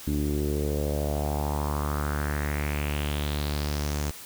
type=tone with low-pass filter sweep; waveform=sawtooth; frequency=73.42 Hz; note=D2; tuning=in tune; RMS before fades=-28 dBFS; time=0.07-4.11 s; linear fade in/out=5 ms; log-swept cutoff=280 to 7200 Hz; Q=3.7; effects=white hiss -43 dBFS RMS until 4.25 s